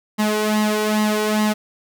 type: tone with flanger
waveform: sawtooth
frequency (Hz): 213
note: G#3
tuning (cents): +44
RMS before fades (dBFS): -19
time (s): 0.18-1.54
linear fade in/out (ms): 20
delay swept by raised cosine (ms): 1 to 2.1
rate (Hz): 2.4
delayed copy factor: +0.7
effects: none